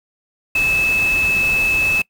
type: tone in noise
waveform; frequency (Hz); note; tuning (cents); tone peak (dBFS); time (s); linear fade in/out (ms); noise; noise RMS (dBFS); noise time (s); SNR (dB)
sine; 2606; E7; -20; -14; 0.55-2.02; 5; pink; -28; 0.55-2.02; +11
effects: noise-tail reverb RT60 0.1 s tail -22 dB re dry